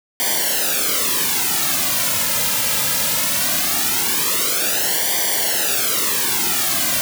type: noise with flanger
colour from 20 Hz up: white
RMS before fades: -19 dBFS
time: 0.2-7.01 s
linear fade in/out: 0 ms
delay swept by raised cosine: 0.75 to 2.75 ms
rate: 0.2 Hz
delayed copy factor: -0.95
effects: none